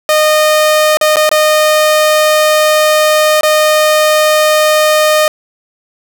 sawtooth tone with dropouts, 614 Hz, D#5, 23 cents flat, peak -3 dBFS, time 0.09-5.28 s, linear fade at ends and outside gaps 1 ms, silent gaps 0.971-1.012 / 1.159-1.168 / 1.292-1.314 / 3.41-3.432 s, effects none

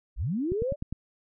sine linear sweep, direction up, 30.84 to 598 Hz, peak -26 dBFS, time 0.16-0.76 s, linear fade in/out 50 ms
click train, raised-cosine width 5 ms, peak -20 dBFS, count 5, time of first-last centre 0.52-0.926 s, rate 9.86 Hz
effects none

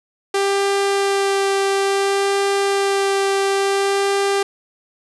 sawtooth tone with vibrato, 394.8 Hz, G4, 12 cents sharp, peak -12 dBFS, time 0.34-4.43 s, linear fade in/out 5 ms, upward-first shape sine, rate 0.58 Hz, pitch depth 10 cents each way, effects resampled to 24000 Hz + 7-bit

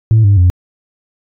sine tone with pitch steps, 110.8 / 100.4 / 89.5 Hz, A2 / G2 / F2, +13 / +42 / +43 cents, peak -3 dBFS, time 0.11-0.5 s, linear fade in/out 0 ms, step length 130 ms, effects tanh soft clip ceiling -3 dBFS

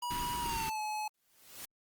square tone with pitch glide, 969 to 853.4 Hz, B5 to G#5, -33 to +47 cents, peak -35 dBFS, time 0.02-1.08 s, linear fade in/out 5 ms, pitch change -220 cents, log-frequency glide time 0.38-0.8 s
pink band-stop noise, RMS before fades -40 dBFS, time 0.1-0.7 s, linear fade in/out 10 ms, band 420 to 1100 Hz, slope 96 dB/octave
white noise with exponential growth, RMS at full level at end -43 dBFS, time 1.14-1.65 s, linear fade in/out 1 ms, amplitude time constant 110 ms
effects Opus 24 kbps

